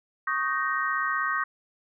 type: chord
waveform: sine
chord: Eb dominant seventh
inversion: third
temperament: equal with one note detuned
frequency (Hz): 1108.7 / 1244.5 / 1549.1 / 1864.7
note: Db6 / Eb6 / G6 / Bb6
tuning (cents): 0 / 0 / -21 / 0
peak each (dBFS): -30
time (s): 0.27-1.44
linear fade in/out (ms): 5
effects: none